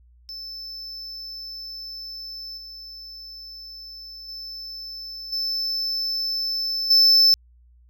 triangle tone with level steps, 5274 Hz, E8, in tune, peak -32 / -36 / -32 / -22 / -11 dBFS, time 0.29-7.34 s, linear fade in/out 0 ms, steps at 2.57 / 4.28 / 5.32 / 6.9 s, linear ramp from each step 10 ms, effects added 60 Hz sine -51 dBFS peak until 7.89 s

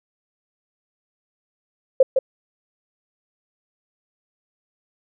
sine tone with echo, 527 Hz, C5, 12 cents sharp, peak -8 dBFS, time 2-2.03 s, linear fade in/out 5 ms, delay 160 ms, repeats 1, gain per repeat -5 dB, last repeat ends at 2.19 s, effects none

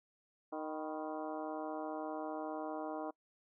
harmonic tone with a mistuned harmonic, 155.1 Hz, D#3, 5 cents flat, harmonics 2 / 3 / 4 / 5 / 6 / 7 / 8 / 9, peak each -43 / -47 / -44 / -45 / -50 / -52 / -55 / -58 dBFS, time 0.52-3.11 s, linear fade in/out 10 ms, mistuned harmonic 6, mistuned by +96 cents, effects noise-tail reverb RT60 0.1 s tail -25 dB re dry

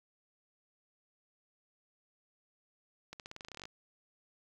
accelerating click train, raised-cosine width 0.2 ms, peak -28 dBFS, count 15, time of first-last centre 3.13-3.654 s, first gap 68 ms, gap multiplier 0.9, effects 10-bit

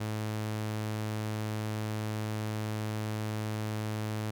sawtooth tone, 107.7 Hz, A2, 37 cents flat, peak -28 dBFS, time 0-4.31 s, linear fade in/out 10 ms, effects none

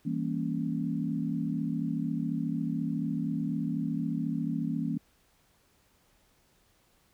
sine chord, E diminished seventh, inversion none, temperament equal with one note detuned, 164.81 / 198.73 / 233.1 / 277.2 Hz, E3 / G3 / Bb3 / Db4, 0 / +24 / 0 / 0 cents, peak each -33 / -37 / -33 / -34 dBFS, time 0.05-4.98 s, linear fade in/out 10 ms, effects pink hiss -67 dBFS RMS until 7.13 s

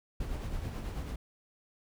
brown noise with tremolo, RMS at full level -35 dBFS, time 0.2-1.16 s, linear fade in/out 5 ms, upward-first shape sine, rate 9.2 Hz, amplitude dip 40%, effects none

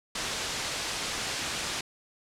white low-pass noise, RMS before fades -33 dBFS, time 0.15-1.81 s, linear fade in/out 5 ms, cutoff 6300 Hz, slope 12 dB/octave, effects low-pass 10000 Hz 12 dB/octave

